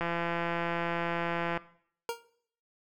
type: click train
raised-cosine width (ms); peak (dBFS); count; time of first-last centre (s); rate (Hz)
0.5; -17; 267; 0.01-1.575; 170
type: tone with exponential decay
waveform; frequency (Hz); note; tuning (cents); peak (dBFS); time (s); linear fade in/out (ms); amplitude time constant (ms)
25% pulse; 467.1; A#4; +3; -24; 2.09-2.23; 1; 30
effects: noise-tail reverb RT60 0.6 s tail -18 dB re dry